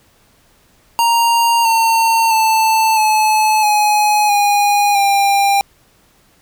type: tone with pitch steps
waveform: square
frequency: 932.3 / 908.4 / 885.1 / 862.4 / 840.2 / 818.7 / 797.7 Hz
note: A#5 / A#5 / A5 / A5 / G#5 / G#5 / G5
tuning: 0 / -45 / +10 / -35 / +20 / -25 / +30 cents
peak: -11 dBFS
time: 0.99-5.61 s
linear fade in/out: 0 ms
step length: 660 ms
effects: pink hiss -53 dBFS RMS until 6.41 s